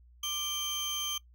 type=tone pair together; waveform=30% pulse; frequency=1174.7 / 3136 Hz; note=D6 / G7; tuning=0 / 0 cents; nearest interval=octave + perfect fourth; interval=1700 cents; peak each=-40 / -29 dBFS; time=0.23-1.18 s; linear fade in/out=5 ms; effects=noise-tail reverb RT60 0.1 s tail -20 dB re dry + added 60 Hz sine -55 dBFS peak until 1.34 s